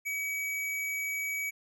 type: tone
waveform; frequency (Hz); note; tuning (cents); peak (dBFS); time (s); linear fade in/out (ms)
square; 2273; C#7; +43; -32; 0.05-1.51; 20
effects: none